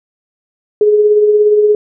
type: tone with tremolo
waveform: sine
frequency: 420 Hz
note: G#4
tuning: 19 cents sharp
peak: -4 dBFS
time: 0.81-1.75 s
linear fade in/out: 2 ms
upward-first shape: triangle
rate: 17 Hz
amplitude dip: 45%
effects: none